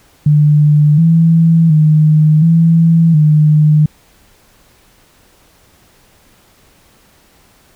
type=tone with pitch steps; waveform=sine; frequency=149.1 / 164.6 / 153.9 / 165.2 / 152.1 Hz; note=D3 / E3 / D#3 / E3 / D#3; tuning=+27 / -2 / -19 / +4 / -39 cents; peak=-5 dBFS; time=0.26-3.86 s; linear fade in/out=5 ms; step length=720 ms; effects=pink hiss -49 dBFS RMS until 7.75 s